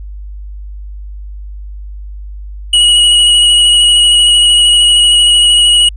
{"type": "tone with vibrato", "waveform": "square", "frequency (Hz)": 2911, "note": "F#7", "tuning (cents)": -29, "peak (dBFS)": -5, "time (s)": [2.73, 5.89], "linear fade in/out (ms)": 5, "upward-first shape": "square", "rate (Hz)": 13, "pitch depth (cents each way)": 12, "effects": ["added 50 Hz sine -23 dBFS peak until 5.96 s", "resampled to 22050 Hz"]}